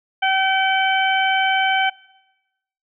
harmonic tone, 767 Hz, G5, 38 cents flat, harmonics 1 / 2 / 3 / 4, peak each -18 / -21 / -23 / -24 dBFS, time 0.22-1.9 s, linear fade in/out 10 ms, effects noise-tail reverb RT60 1.0 s tail -23 dB re dry

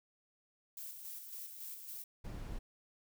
violet noise with tremolo, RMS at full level -46 dBFS, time 0.77-2.04 s, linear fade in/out 2 ms, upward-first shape square, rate 3.6 Hz, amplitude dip 40%
brown noise, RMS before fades -43 dBFS, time 2.24-2.59 s, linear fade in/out 10 ms
effects none

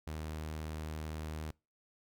sawtooth tone, 77.8 Hz, D#2, in tune, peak -35 dBFS, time 0.07-1.51 s, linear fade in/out 0 ms, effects noise-tail reverb RT60 0.3 s tail -26 dB re dry

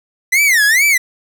45% pulse tone with vibrato, 1963 Hz, B6, 11 cents flat, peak -9 dBFS, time 0.32-0.98 s, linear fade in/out 10 ms, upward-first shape sine, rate 2.3 Hz, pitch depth 290 cents each way, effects none

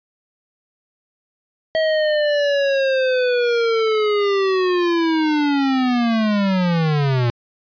square linear sweep, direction down, 641 to 116.54 Hz, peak -16 dBFS, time 1.75-7.3 s, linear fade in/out 0 ms, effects resampled to 11025 Hz

